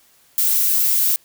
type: noise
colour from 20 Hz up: violet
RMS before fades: -17 dBFS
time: 0.38-1.16 s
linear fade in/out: 0 ms
effects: white hiss -55 dBFS RMS until 1.24 s